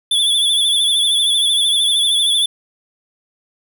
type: tone with vibrato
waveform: square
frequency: 3451 Hz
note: A7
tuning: 34 cents flat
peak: -13 dBFS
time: 0.11-2.46 s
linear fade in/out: 5 ms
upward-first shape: sine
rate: 13 Hz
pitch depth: 56 cents each way
effects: none